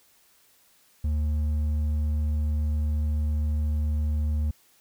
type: tone with hard clipping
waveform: sine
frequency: 75.6 Hz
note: D#2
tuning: 49 cents flat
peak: -24 dBFS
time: 1.04-4.51 s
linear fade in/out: 5 ms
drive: 4 dB
effects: white hiss -61 dBFS RMS until 4.8 s

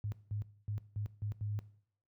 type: tone bursts at uneven times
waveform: sine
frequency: 104.1 Hz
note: G#2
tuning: 5 cents sharp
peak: -34 dBFS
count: 6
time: 0.04-0.12 / 0.31-0.42 / 0.68-0.78 / 0.96-1.06 / 1.22-1.32 / 1.41-1.59 s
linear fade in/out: 0 ms
effects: noise-tail reverb RT60 0.6 s tail -18 dB re dry + high-pass 60 Hz 12 dB/octave

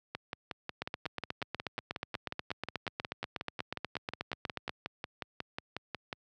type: two click trains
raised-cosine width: 0.3 ms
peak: -18 / -20 dBFS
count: 33 / 34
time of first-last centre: 0.82-4.694 / 0.15-6.128 s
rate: 8.26 / 5.52 Hz
effects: high-pass 80 Hz 12 dB/octave

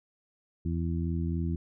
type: harmonic tone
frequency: 83.6 Hz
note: E2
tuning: 25 cents sharp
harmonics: 1 / 2 / 3 / 4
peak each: -30 / -32 / -37 / -39 dBFS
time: 0.65-1.56 s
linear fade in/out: 5 ms
effects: none

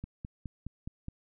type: click train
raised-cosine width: 5 ms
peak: -26 dBFS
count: 6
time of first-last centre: 0.04-1.084 s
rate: 4.79 Hz
effects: none

